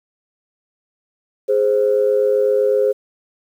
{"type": "tone pair together", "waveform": "sine", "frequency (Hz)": [415.3, 523.2], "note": ["G#4", "C5"], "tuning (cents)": [0, 0], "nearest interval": "major third", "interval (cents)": 400, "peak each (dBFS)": -15, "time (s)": [1.48, 2.93], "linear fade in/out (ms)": 20, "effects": ["tanh soft clip ceiling -5 dBFS", "8-bit"]}